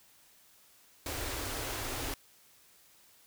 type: band-stop noise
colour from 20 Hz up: pink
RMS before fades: -37 dBFS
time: 1.06-2.14 s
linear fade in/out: 2 ms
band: 130 to 250 Hz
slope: 96 dB/octave
effects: white hiss -62 dBFS RMS until 3.26 s